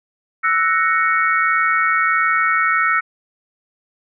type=chord; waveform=sine; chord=F# dominant seventh; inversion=third; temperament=equal; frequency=1318.5 / 1480 / 1864.7 / 2217 Hz; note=E6 / F#6 / A#6 / C#7; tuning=0 / 0 / 0 / 0 cents; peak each=-17 / -21 / -20 / -21 dBFS; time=0.43-3.01 s; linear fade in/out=20 ms; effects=none